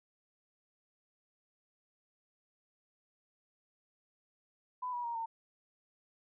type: tone with pitch steps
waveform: sine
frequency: 1000 / 968.7 / 938.4 / 909.1 Hz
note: B5 / B5 / A#5 / A#5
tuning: +21 / -34 / +11 / -44 cents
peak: -35 dBFS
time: 4.82-5.26 s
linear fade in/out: 10 ms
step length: 110 ms
effects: none